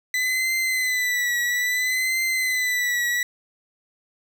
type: tone with vibrato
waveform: 40% pulse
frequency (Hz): 2001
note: B6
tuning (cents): +22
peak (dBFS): -20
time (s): 0.14-3.23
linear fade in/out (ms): 2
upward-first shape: triangle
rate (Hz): 0.6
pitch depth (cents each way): 68
effects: none